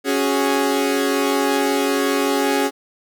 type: chord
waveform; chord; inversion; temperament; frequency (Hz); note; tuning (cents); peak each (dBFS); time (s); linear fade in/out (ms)
sawtooth; C# suspended fourth; none; equal; 277.2 / 370 / 415.3; C#4 / F#4 / G#4; 0 / 0 / 0; -16 / -20 / -17; 0.04-2.71; 50
effects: none